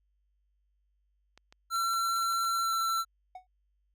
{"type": "clicks", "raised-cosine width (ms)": 0.2, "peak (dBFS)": -35, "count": 8, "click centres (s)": [1.376, 1.525, 1.76, 1.936, 2.166, 2.226, 2.326, 2.448]}
{"type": "tone with pitch glide", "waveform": "square", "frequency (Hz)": [1354, 1343.9], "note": ["E6", "E6"], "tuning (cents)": [46, 33], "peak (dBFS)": -28, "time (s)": [1.7, 3.05], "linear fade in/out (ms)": 50, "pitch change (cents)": -13, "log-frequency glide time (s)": [2.63, 2.71]}
{"type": "tone with exponential decay", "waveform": "triangle", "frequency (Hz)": 740, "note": "F#5", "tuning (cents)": 0, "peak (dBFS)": -36, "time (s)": [3.35, 3.47], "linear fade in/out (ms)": 5, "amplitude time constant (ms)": 25}
{"effects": ["added 50 Hz sine -70 dBFS peak until 3.94 s"]}